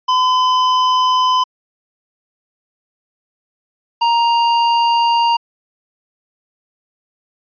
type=tone pair in turn; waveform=square; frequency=1015 / 934.8 Hz; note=B5 / A#5; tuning=+47 / +5 cents; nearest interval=minor second; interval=142 cents; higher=first; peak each=-12 dBFS; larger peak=neither; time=0.08-1.44 / 4.01-5.37 s; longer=neither; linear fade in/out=10 ms; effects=resampled to 11025 Hz